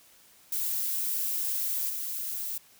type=noise with level steps; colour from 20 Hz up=violet; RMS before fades=-30 / -34 dBFS; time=0.52-2.58 s; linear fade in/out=5 ms; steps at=1.89 s; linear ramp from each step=10 ms; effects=white hiss -58 dBFS RMS until 2.79 s